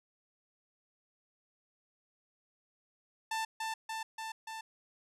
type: tone with echo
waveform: sawtooth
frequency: 888 Hz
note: A5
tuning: 16 cents sharp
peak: -29 dBFS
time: 3.31-3.45 s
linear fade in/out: 5 ms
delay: 290 ms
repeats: 4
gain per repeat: -2 dB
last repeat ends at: 4.61 s
effects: low-pass 10000 Hz 12 dB/octave